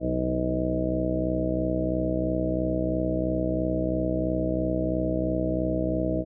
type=harmonic tone with a mistuned harmonic; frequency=63 Hz; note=B1; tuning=35 cents sharp; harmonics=1 / 2 / 3 / 4 / 5 / 6 / 7 / 8 / 9 / 10; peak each=-32 / -34 / -32 / -36 / -28 / -39 / -40 / -33 / -42 / -30 dBFS; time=0-6.25 s; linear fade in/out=50 ms; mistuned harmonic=3; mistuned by=-43 cents; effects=none